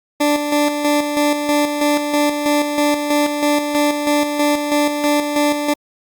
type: tone with tremolo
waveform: 20% pulse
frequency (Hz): 293.7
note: D4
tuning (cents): 0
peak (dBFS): -8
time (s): 0.2-5.74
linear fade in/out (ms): 10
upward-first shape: square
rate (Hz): 3.1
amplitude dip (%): 50
effects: Opus 48 kbps